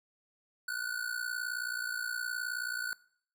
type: ring-modulated tone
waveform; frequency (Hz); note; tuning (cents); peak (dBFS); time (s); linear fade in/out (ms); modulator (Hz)
square; 1480; F#6; 0; -32; 0.68-2.93; 0; 29.5
effects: noise-tail reverb RT60 0.6 s tail -21 dB re dry